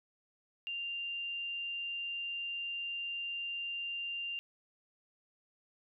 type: tone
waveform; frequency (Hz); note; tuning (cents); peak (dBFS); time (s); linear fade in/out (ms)
sine; 2788; F7; -4; -36; 0.67-4.39; 0
effects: none